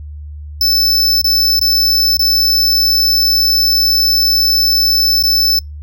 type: tone with dropouts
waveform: square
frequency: 5274 Hz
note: E8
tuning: in tune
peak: -10 dBFS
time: 0.61-5.59 s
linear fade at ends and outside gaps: 2 ms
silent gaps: 1.216-1.243 / 1.594-1.613 / 2.17-2.193 / 5.226-5.236 s
effects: noise-tail reverb RT60 0.2 s tail -26 dB re dry + added 74 Hz sine -26 dBFS peak until 5.82 s